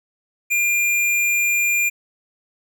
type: tone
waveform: square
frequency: 2400 Hz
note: D7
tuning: 37 cents sharp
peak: -17 dBFS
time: 0.5-1.9 s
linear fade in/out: 20 ms
effects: none